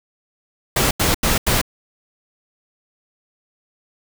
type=noise bursts; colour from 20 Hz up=pink; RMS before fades=-17 dBFS; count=4; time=0.76-1.615 s; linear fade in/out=5 ms; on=150 ms; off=85 ms; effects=none